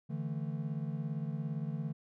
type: chord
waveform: triangle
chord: D suspended second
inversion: none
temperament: equal with one note detuned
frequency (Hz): 146.83 / 164.34 / 220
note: D3 / E3 / A3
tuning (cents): 0 / -5 / 0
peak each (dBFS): -35 / -37 / -40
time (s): 0.09-1.93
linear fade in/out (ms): 20
effects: none